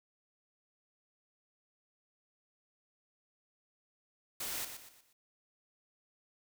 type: noise with echo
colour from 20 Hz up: white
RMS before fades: -39 dBFS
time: 4.4-4.65 s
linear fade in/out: 5 ms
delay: 120 ms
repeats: 4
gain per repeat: -8 dB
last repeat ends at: 5.13 s
effects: none